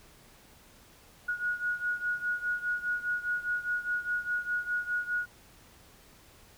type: beating tone pair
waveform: sine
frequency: 1450 / 1454.9 Hz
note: F#6 / F#6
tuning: -35 / -30 cents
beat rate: 4.9 Hz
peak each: -31 / -34 dBFS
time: 1.28-5.26 s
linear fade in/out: 10 ms
effects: pink hiss -57 dBFS RMS until 6.57 s